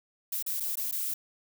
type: noise with dropouts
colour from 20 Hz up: violet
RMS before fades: -32 dBFS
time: 0.32-1.14 s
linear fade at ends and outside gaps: 5 ms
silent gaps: 0.426-0.463 / 0.6-0.604 / 0.756-0.771 / 0.913-0.922 s
effects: none